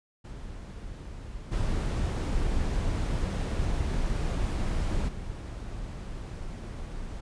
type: noise with level steps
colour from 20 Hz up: brown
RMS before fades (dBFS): -40 / -28 / -37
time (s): 0.24-7.21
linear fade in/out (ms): 10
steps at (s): 1.51 / 5.07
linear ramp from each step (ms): 20
effects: resampled to 22050 Hz